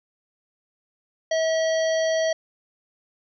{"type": "harmonic tone", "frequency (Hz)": 644, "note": "E5", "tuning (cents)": -41, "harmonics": [1, 3, 5, 7, 9], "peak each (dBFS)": [-20, -31, -35, -37, -36], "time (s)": [1.31, 2.33], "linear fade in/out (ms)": 5, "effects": []}